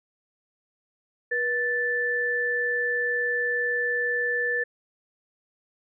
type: tone pair together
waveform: sine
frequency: 484.3 / 1758 Hz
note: B4 / A6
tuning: -34 / -2 cents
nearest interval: octave + minor seventh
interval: 2232 cents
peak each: -29 / -24 dBFS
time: 1.31-4.64 s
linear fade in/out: 10 ms
effects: none